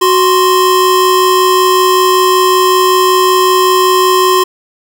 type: tone pair together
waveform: square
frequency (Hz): 370.6 / 1046.5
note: F#4 / C6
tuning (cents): +3 / 0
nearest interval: octave + tritone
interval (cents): 1797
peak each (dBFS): -10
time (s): 0.01-4.44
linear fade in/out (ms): 10
effects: none